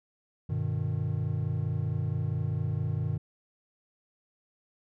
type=chord; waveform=triangle; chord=G augmented; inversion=none; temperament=just; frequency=98 / 122.5 / 153.12 Hz; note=G2 / B2 / D#3; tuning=0 / -14 / -27 cents; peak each=-30 dBFS; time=0.49-3.18 s; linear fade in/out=10 ms; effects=none